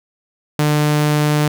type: tone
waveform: sawtooth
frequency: 149.6 Hz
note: D3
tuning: 32 cents sharp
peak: -9 dBFS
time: 0.59-1.48 s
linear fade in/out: 2 ms
effects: none